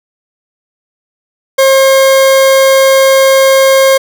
40% pulse tone, 536 Hz, C5, 42 cents sharp, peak -3 dBFS, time 1.58-3.98 s, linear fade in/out 10 ms, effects none

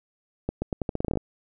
accelerating click train, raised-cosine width 2 ms, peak -13 dBFS, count 13, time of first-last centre 0.49-1.173 s, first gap 130 ms, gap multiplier 0.83, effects none

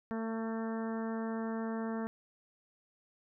harmonic tone, 224.5 Hz, A3, 35 cents sharp, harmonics 1 / 2 / 3 / 4 / 5 / 6 / 7 / 8, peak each -35 / -41 / -45 / -47 / -49 / -51 / -52 / -53 dBFS, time 0.11-2.07 s, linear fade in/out 0 ms, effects none

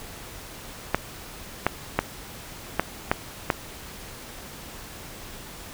clicks, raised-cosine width 0.5 ms, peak -4 dBFS, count 6, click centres 0.946 / 1.666 / 1.99 / 2.796 / 3.115 / 3.502 s, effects pink hiss -41 dBFS RMS until 5.73 s

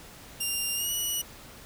10% pulse tone with pitch glide, 2794 to 2930 Hz, F7 to F#7, 0 to -18 cents, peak -20 dBFS, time 0.4-1.22 s, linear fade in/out 10 ms, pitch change +82 cents, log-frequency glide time 0.75-0.92 s, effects pink hiss -48 dBFS RMS until 1.65 s

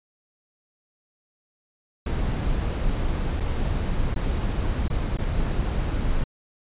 brown noise with dropouts, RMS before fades -24 dBFS, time 2.06-6.24 s, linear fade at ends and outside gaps 5 ms, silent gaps 3.399-3.404 / 4.144-4.16 / 4.881-4.9 / 5.173-5.186 s, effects resampled to 8000 Hz

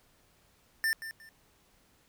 square tone with echo, 1790 Hz, A6, 29 cents sharp, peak -27 dBFS, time 0.84-0.93 s, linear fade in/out 0 ms, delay 180 ms, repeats 2, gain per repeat -12 dB, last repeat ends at 1.29 s, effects pink hiss -66 dBFS RMS until 2.08 s

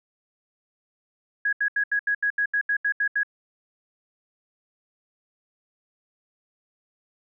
sine tone bursts, 1661.2 Hz, G#6, in tune, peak -20 dBFS, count 12, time 1.45-3.233 s, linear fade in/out 5 ms, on 78 ms, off 77 ms, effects none

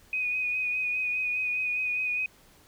sine tone with vibrato, 2489 Hz, D#7, in tune, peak -26 dBFS, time 0.13-2.26 s, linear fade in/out 2 ms, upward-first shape sine, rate 4.9 Hz, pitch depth 25 cents each way, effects pink hiss -58 dBFS RMS until 2.67 s

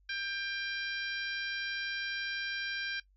harmonic tone, 794 Hz, G5, 22 cents sharp, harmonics 2 / 3 / 4 / 5 / 6 / 7, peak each -37 / -41 / -43 / -45 / -47 / -48 dBFS, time 0.09-3 s, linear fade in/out 5 ms, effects noise-tail reverb RT60 0.1 s tail -17 dB re dry + added 48 Hz sine -63 dBFS peak until 3.16 s

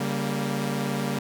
sawtooth chord, G diminished, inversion second, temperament equal with one note detuned, 141.34 / 196 / 233.1 Hz, Db3 / G3 / Bb3, +34 / 0 / 0 cents, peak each -26 dBFS, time 0-1.19 s, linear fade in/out 5 ms, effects none

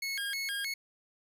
25% pulse tone with vibrato, 1885 Hz, A#6, 19 cents sharp, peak -29 dBFS, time 0.02-0.74 s, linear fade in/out 5 ms, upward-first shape square, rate 3.2 Hz, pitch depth 260 cents each way, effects none

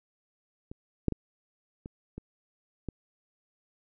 clicks, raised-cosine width 3 ms, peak -28 / -11 / -18 / -27 / -26 / -21 dBFS, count 6, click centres 0.715 / 1.083 / 1.123 / 1.859 / 2.18 / 2.887 s, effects none

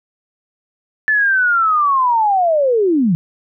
sine linear sweep, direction down, 1754 to 155.56 Hz, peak -11 dBFS, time 1.08-3.15 s, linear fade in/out 0 ms, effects none

